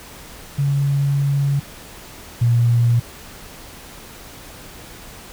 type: tone pair in turn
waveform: sine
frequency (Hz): 140.4 / 118.62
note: C#3 / A#2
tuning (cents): +22 / +31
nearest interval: minor third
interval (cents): 291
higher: first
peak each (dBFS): -15 / -12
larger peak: second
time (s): 0.58-1.6 / 2.41-3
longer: first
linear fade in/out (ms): 10
effects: pink hiss -39 dBFS RMS until 5.32 s